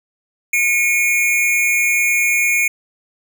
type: tone pair together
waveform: square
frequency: 2188 / 2417 Hz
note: C#7 / D7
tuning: -23 / +49 cents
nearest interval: major second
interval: 172 cents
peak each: -17 dBFS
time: 0.53-2.68 s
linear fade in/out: 5 ms
effects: none